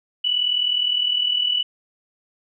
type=tone with amplitude modulation; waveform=sine; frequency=2960 Hz; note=F#7; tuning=in tune; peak=-15 dBFS; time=0.24-1.63 s; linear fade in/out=10 ms; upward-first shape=sine; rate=39.8 Hz; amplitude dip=65%; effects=none